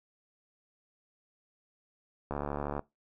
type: click train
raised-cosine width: 1 ms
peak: -20 dBFS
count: 36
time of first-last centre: 2.31-2.793 s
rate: 72.4 Hz
effects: noise-tail reverb RT60 0.2 s tail -21 dB re dry